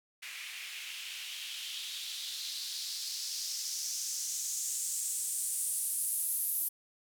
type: noise with band-pass filter sweep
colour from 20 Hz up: blue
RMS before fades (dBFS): -37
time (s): 0.22-6.69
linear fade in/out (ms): 10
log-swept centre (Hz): 2200 to 12000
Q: 2.9
effects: none